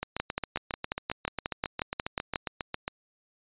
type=two click trains; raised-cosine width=0.3 ms; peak=-15 / -12 dBFS; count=22 / 13; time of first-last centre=0.03-2.879 / 0.2-2.358 s; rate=7.37 / 5.56 Hz; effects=resampled to 8000 Hz